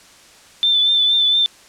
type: tone with vibrato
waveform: sine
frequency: 3534 Hz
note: A7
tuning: 7 cents sharp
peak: -12 dBFS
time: 0.63-1.46 s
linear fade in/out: 0 ms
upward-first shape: triangle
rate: 4.3 Hz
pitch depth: 37 cents each way
effects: white hiss -46 dBFS RMS until 1.68 s + low-pass 8000 Hz 12 dB/octave